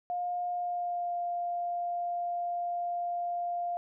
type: tone with pitch glide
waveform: sine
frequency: 710 to 699.4 Hz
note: F5 to F5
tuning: +28 to +2 cents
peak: -30 dBFS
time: 0.1-3.77 s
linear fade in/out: 0 ms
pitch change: -26 cents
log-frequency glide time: 0.5-1.16 s
effects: none